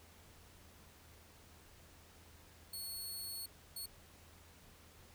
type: tone bursts at uneven times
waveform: 15% pulse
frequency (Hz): 4374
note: C#8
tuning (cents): -24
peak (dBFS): -36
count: 2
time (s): 2.73-3.46 / 3.76-3.86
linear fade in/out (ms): 5
effects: added 82 Hz sine -64 dBFS peak until 5.14 s + pink hiss -62 dBFS RMS until 5.14 s